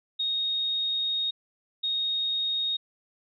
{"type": "tone pair in turn", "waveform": "sine", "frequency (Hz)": [3729, 3729], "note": ["A#7", "A#7"], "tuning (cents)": [0, 0], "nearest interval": "unison", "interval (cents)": 0, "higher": "neither", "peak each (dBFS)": -25, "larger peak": "neither", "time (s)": [[0.19, 1.31], [1.83, 2.77]], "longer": "first", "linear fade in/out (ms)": 10, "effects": []}